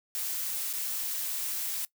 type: noise with dropouts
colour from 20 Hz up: blue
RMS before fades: -33 dBFS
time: 0.15-1.85 s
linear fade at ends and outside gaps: 0 ms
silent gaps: 0.729-0.736 s
effects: noise-tail reverb RT60 0.1 s tail -20 dB re dry